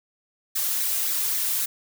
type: noise with flanger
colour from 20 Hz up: blue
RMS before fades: -25 dBFS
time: 0.55-1.66 s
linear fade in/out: 10 ms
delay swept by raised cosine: 0.49 to 2.49 ms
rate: 3.7 Hz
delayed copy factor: +0.55
effects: none